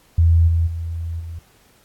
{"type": "tone with level steps", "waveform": "sine", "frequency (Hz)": 83.2, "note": "E2", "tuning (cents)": 17, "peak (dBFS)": [-10, -14, -23, -28], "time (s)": [0.18, 1.39], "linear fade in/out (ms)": 5, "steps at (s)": [0.47, 0.66, 1.19], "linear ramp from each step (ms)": 20, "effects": ["pink hiss -55 dBFS RMS until 1.84 s", "AAC 64 kbps"]}